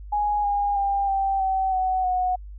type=tone with pitch steps; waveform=sine; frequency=830.6 / 813.5 / 796.8 / 780.4 / 764.3 / 748.6 / 733.2 Hz; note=G#5 / G#5 / G5 / G5 / G5 / F#5 / F#5; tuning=0 / -36 / +28 / -8 / -44 / +20 / -16 cents; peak=-20 dBFS; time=0.12-2.36 s; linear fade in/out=10 ms; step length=320 ms; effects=added 50 Hz sine -36 dBFS peak until 2.58 s